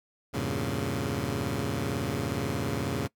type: chord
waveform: 15% pulse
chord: E diminished seventh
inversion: none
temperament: equal with one note detuned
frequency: 82.41 / 98.97 / 116.54 / 138.59 Hz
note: E2 / G2 / Bb2 / Db3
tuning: 0 / +17 / 0 / 0 cents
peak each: -30 / -29 / -28 / -26 dBFS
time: 0.33-3.08 s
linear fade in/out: 20 ms
effects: noise-tail reverb RT60 0.1 s tail -21 dB re dry